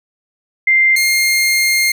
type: tone pair in turn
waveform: sine / sawtooth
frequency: 2093 / 2120 Hz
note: C7 / C7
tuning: 0 / +22 cents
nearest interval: unison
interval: 22 cents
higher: second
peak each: -8 / -8 dBFS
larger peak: neither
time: 0.67-0.96 / 0.96-1.92 s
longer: second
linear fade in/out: 5 ms
effects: none